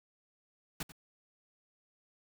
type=noise with echo; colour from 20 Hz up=pink; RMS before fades=-37 dBFS; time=0.8-0.83 s; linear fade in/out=5 ms; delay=91 ms; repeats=1; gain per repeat=-14 dB; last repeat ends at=0.921 s; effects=none